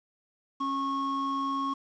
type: tone pair together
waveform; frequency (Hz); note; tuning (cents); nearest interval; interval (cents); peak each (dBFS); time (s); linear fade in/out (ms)
triangle; 274 / 1096; C#4 / C#6; -20 / -20; 2 octaves; 2400; -31 / -27; 0.6-1.74; 10
effects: resampled to 16000 Hz + 9-bit